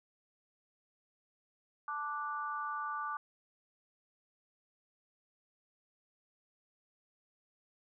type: tone with amplitude modulation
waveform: sine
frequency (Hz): 1174.7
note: D6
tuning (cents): 0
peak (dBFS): -31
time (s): 1.88-3.17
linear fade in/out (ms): 2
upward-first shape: sine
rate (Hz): 298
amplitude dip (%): 100
effects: none